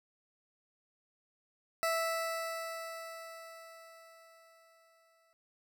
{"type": "tone with exponential decay", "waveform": "20% pulse", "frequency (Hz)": 658, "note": "E5", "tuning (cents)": -3, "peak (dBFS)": -24, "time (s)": [1.83, 5.33], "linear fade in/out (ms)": 0, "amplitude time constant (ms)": 760, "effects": []}